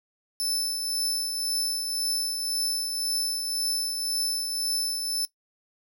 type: tone with tremolo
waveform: 25% pulse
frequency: 5274 Hz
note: E8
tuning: in tune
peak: -19 dBFS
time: 0.4-5.25 s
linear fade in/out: 0 ms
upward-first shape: triangle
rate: 1.9 Hz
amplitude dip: 45%
effects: noise-tail reverb RT60 0.1 s tail -18 dB re dry